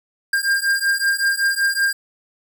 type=beating tone pair; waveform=square; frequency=1600 / 1605.3 Hz; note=G6 / G6; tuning=+35 / +41 cents; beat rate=5.3 Hz; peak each=-21 / -20 dBFS; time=0.33-1.93 s; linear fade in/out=5 ms; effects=none